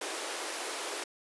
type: high-pass noise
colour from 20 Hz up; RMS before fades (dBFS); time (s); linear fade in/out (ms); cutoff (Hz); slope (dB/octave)
pink; -37; 0.01-1.04; 5; 320; 48
effects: resampled to 24000 Hz